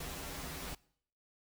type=noise with comb filter; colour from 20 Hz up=pink; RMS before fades=-43 dBFS; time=0-0.75 s; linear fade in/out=5 ms; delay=9.2 ms; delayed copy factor=-1; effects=noise-tail reverb RT60 0.6 s tail -22 dB re dry